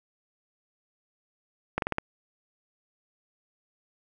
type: slowing click train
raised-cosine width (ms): 0.5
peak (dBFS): -11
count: 5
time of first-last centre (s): 1.78-1.984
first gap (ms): 42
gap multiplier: 1.13
effects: none